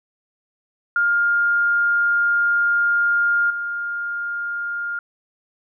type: tone with level steps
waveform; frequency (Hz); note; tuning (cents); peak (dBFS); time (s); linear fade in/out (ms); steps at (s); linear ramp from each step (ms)
sine; 1409; F6; +15; -15 / -23; 0.96-4.99; 2; 3.5; 5
effects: none